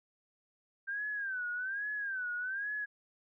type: tone with vibrato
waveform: sine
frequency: 1568 Hz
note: G6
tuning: in tune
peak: -34 dBFS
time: 0.87-2.86 s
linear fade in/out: 20 ms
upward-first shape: sine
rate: 1.2 Hz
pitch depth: 140 cents each way
effects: none